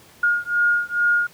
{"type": "beating tone pair", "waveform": "sine", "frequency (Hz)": [1425, 1427.3], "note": ["F6", "F6"], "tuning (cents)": [34, 37], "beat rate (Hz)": 2.3, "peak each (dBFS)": -20, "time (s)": [0.23, 1.27], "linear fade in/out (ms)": 5, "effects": ["pink hiss -49 dBFS RMS until 1.33 s", "high-pass 100 Hz 12 dB/octave"]}